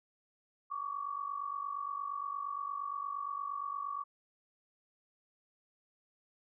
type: tone pair together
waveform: sine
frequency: 1119.4 / 1168 Hz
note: C#6 / D6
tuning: +17 / -10 cents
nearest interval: minor second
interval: 73 cents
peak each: -38 / -40 dBFS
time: 0.7-4.04 s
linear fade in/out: 20 ms
effects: none